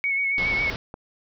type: tone with vibrato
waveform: sine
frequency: 2217 Hz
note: C#7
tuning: in tune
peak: -21 dBFS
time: 0.04-0.7 s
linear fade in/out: 0 ms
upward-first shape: sine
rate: 7.3 Hz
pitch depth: 29 cents each way
type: low-pass noise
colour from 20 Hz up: pink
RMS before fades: -32 dBFS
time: 0.38-0.76 s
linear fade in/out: 0 ms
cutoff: 5400 Hz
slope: 96 dB/octave
type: click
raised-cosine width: 1 ms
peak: -22 dBFS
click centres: 0.941 s
effects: none